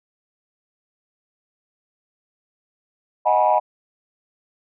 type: chord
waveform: sine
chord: G# minor seventh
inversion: second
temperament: equal with one note detuned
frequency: 622.3 / 740 / 830.6 / 972.5 Hz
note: D#5 / F#5 / G#5 / B5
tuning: 0 / 0 / 0 / -27 cents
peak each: -19 dBFS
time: 3.25-3.6 s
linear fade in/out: 20 ms
effects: tanh soft clip ceiling -6 dBFS